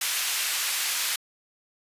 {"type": "high-pass noise", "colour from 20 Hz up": "pink", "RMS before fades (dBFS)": -27, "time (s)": [0.01, 1.16], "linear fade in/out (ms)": 5, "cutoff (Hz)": 2000, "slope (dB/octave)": 12, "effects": ["resampled to 32000 Hz"]}